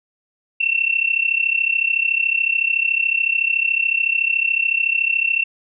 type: tone with amplitude modulation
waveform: sine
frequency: 2700 Hz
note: E7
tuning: 41 cents sharp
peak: -12 dBFS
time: 0.6-5.44 s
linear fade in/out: 10 ms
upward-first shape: sine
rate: 33.8 Hz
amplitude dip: 85%
effects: none